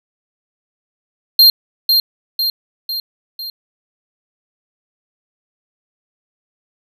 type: tone with echo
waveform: square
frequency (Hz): 4193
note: C8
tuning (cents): +3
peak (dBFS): -5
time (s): 1.39-1.5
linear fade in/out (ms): 2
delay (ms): 500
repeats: 4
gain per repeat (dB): -5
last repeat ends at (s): 3.5
effects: none